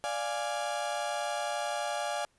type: chord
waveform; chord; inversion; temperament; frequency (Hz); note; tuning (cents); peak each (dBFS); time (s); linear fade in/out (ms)
35% pulse; D diminished; none; equal; 587.3 / 698.5 / 830.6; D5 / F5 / Ab5; 0 / 0 / 0; -34; 0.04-2.25; 0
effects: pink hiss -70 dBFS RMS until 2.38 s + resampled to 24000 Hz